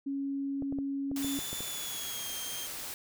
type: tone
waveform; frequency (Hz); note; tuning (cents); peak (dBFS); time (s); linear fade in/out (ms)
sine; 276.6; C#4; -4; -31; 0.06-1.39; 10
type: clicks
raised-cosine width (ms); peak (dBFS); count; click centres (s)
2; -27; 8; 0.623 / 0.725 / 0.787 / 1.115 / 1.246 / 1.39 / 1.53 / 1.606
type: noise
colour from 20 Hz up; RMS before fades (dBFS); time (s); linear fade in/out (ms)
white; -40; 1.16-2.94; 2
type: tone with pitch glide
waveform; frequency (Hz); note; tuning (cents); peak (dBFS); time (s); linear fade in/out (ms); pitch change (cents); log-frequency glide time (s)
20% pulse; 3499 to 3190; A7 to G7; -10 to +30; -33; 1.22-2.67; 10; -160; 1.64-2.34
effects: none